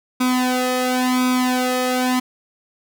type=tone with flanger; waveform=sawtooth; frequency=252.9 Hz; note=B3; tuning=41 cents sharp; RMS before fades=-19 dBFS; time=0.2-2.2 s; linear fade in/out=10 ms; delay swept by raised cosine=0.83 to 1.6 ms; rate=0.94 Hz; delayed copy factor=+0.9; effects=none